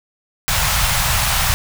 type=band-stop noise; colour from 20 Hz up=pink; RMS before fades=-17 dBFS; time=0.48-1.54 s; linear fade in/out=0 ms; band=140 to 740 Hz; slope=24 dB/octave; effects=none